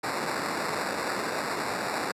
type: noise with sample-and-hold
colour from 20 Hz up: white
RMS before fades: -30 dBFS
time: 0.03-2.12 s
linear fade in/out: 10 ms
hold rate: 3150 Hz
effects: high-pass 200 Hz 12 dB/octave + low-pass 11000 Hz 12 dB/octave